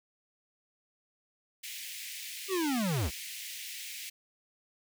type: high-pass noise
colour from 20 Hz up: pink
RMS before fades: -42 dBFS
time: 1.63-4.1 s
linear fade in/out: 10 ms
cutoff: 2000 Hz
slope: 48 dB/octave
type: linear sweep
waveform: square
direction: down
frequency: 400 to 55 Hz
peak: -29 dBFS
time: 2.48-3.11 s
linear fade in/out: 50 ms
effects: none